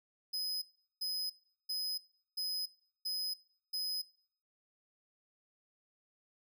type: tone bursts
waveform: 45% pulse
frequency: 5040 Hz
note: D#8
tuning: 21 cents sharp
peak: -35 dBFS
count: 6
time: 0.33-4.02 s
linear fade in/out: 10 ms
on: 290 ms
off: 390 ms
effects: noise-tail reverb RT60 0.5 s tail -19 dB re dry